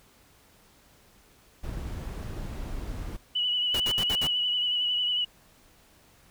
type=noise; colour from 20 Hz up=brown; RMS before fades=-35 dBFS; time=1.63-3.17 s; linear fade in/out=10 ms
type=tone with vibrato; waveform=sine; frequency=2949 Hz; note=F#7; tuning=6 cents flat; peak=-24 dBFS; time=3.35-5.25 s; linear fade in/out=10 ms; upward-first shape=triangle; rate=11 Hz; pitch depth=40 cents each way
type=noise bursts; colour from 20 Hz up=pink; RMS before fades=-33 dBFS; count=5; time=3.74-4.273 s; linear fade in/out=5 ms; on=61 ms; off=57 ms
effects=pink hiss -59 dBFS RMS until 6.3 s